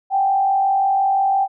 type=tone with frequency modulation; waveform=sine; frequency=782 Hz; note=G5; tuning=4 cents flat; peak=-14 dBFS; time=0.1-1.48 s; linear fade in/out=50 ms; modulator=45.8 Hz; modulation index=0.52; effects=none